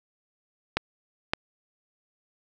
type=clicks; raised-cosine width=0.3 ms; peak=-7 dBFS; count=2; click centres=0.77 / 1.335 s; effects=none

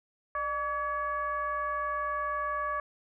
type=tone with frequency modulation; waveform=sine; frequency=1143 Hz; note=D6; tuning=47 cents flat; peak=-29 dBFS; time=0.35-2.8 s; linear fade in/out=2 ms; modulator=542 Hz; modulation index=0.83; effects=none

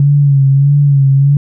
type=tone with vibrato; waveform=sine; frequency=140 Hz; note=C#3; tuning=18 cents sharp; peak=-5 dBFS; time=0-1.37 s; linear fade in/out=2 ms; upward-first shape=sine; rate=1.6 Hz; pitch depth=50 cents each way; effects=none

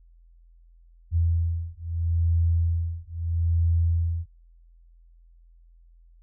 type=beating tone pair; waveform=sine; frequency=83.5 / 84.27 Hz; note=E2 / E2; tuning=+23 / +39 cents; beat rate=0.77 Hz; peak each=-24 dBFS; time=1.11-4.26 s; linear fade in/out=50 ms; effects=added 42 Hz sine -51 dBFS peak until 6.22 s

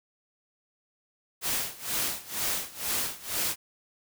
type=noise with tremolo; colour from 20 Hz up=white; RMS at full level=-28 dBFS; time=1.41-3.56 s; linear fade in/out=50 ms; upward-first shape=sine; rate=2.1 Hz; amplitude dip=90%; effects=none

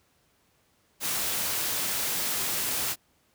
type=noise; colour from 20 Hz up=white; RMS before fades=-29 dBFS; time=1-2.96 s; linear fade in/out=50 ms; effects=pink hiss -67 dBFS RMS until 3.34 s + high-pass 60 Hz 12 dB/octave

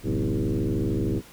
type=tone with frequency modulation; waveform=sine; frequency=100 Hz; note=G2; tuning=35 cents sharp; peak=-22 dBFS; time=0.03-1.22 s; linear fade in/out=50 ms; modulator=73.2 Hz; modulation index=4.3; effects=pink hiss -49 dBFS RMS until 1.32 s

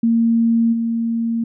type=tone with level steps; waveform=sine; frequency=230 Hz; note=A#3; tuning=23 cents flat; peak=-12 / -17 dBFS; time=0.03-1.44 s; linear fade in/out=5 ms; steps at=0.72 s; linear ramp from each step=20 ms; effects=none

